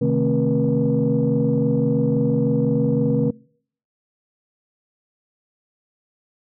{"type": "tone cluster", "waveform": "sine", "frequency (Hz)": [132, 155.6, 221.9, 267.8, 480.5], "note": ["C3", "D#3", "A3", "C4", "B4"], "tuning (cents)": [16, 0, 15, 40, -48], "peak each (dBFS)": -22, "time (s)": [0.01, 3.31], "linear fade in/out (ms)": 10, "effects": ["noise-tail reverb RT60 0.6 s tail -26 dB re dry", "tanh soft clip ceiling -9 dBFS"]}